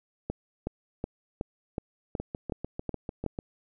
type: two click trains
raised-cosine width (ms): 2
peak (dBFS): -20 / -17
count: 9 / 9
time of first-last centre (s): 2.2-3.389 / 0.3-3.263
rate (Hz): 6.73 / 2.7
effects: none